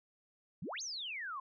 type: exponential two-way sweep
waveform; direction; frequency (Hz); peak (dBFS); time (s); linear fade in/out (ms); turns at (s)
sine; up then down; 132.8 to 6645 to 1022; -39; 0.62-1.4; 5; 0.82
effects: none